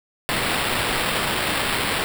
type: noise with sample-and-hold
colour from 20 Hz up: blue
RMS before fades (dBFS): -23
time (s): 0.29-2.04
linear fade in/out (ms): 0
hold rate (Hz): 6300
effects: none